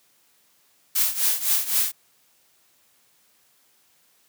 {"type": "noise with tremolo", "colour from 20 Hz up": "blue", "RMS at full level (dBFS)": -19, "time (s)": [0.95, 1.92], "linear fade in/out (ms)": 10, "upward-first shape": "triangle", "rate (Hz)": 3.9, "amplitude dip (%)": 85, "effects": ["white hiss -62 dBFS RMS until 4.28 s", "high-pass 100 Hz 12 dB/octave"]}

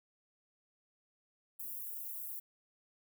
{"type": "high-pass noise", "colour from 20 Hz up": "white", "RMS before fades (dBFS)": -43, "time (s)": [1.59, 2.4], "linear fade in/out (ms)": 10, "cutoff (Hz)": 12000, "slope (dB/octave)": 24, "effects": []}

